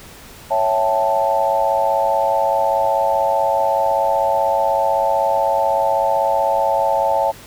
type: chord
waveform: sine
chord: A dominant seventh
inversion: first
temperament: equal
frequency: 554.4 / 659.3 / 784 / 880 Hz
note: C#5 / E5 / G5 / A5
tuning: 0 / 0 / 0 / 0 cents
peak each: -20 / -20 / -22 / -18 dBFS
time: 0.5-7.32 s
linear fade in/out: 20 ms
effects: pink hiss -40 dBFS RMS until 7.46 s